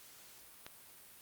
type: click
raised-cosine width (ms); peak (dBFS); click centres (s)
0.2; -28; 0.665
effects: white hiss -57 dBFS RMS until 1.21 s + Opus 48 kbps